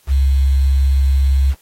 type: tone with quantisation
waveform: sine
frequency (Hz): 67.7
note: C#2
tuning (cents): -40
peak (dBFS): -10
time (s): 0.07-1.55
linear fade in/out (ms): 50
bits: 6
effects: white hiss -54 dBFS RMS until 1.61 s + AAC 48 kbps